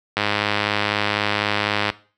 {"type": "click train", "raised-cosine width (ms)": 0.3, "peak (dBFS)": -3, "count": 181, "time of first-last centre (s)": [0.17, 1.901], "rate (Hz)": 104, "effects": ["noise-tail reverb RT60 0.4 s tail -19 dB re dry", "high-pass 60 Hz 12 dB/octave"]}